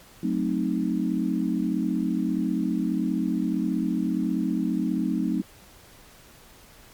sine chord, F# diminished seventh, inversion none, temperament equal, 185 / 220 / 261.6 / 311.1 Hz, F#3 / A3 / C4 / Eb4, 0 / 0 / 0 / 0 cents, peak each -28 dBFS, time 0.23-5.42 s, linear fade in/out 5 ms, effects pink hiss -51 dBFS RMS until 6.93 s + MP3 96 kbps

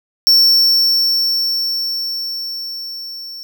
square tone with level ramp, 5440 Hz, F8, 46 cents flat, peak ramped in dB -7 to -29 dBFS, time 0.27-3.43 s, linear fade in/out 0 ms, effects none

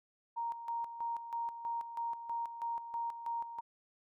sine tone with tremolo, 932.3 Hz, A#5, in tune, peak -34 dBFS, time 0.36-3.61 s, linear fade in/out 20 ms, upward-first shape square, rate 3.1 Hz, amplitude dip 65%, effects none

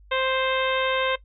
harmonic tone, 524 Hz, C5, 2 cents sharp, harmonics 1 / 2 / 3 / 4 / 5 / 6 / 7, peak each -25 / -28 / -30 / -31 / -32 / -33 / -33 dBFS, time 0.11-1.16 s, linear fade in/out 10 ms, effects noise-tail reverb RT60 0.1 s tail -17 dB re dry + added 50 Hz sine -48 dBFS peak until 1.24 s

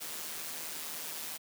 white noise with amplitude modulation, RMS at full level -38 dBFS, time 0-1.38 s, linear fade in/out 20 ms, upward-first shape sine, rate 157 Hz, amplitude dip 55%, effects high-pass 150 Hz 12 dB/octave

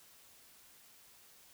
silence, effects white hiss -61 dBFS RMS until 1.53 s

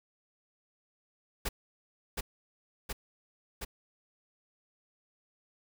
pink noise with echo, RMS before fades -32 dBFS, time 1.45-1.49 s, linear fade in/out 10 ms, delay 720 ms, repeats 3, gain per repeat -2 dB, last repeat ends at 3.65 s, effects none

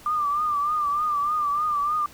sine tone with vibrato, 1190 Hz, D6, 22 cents sharp, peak -21 dBFS, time 0.06-2.06 s, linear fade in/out 2 ms, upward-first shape triangle, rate 3.3 Hz, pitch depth 77 cents each way, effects pink hiss -48 dBFS RMS until 2.13 s

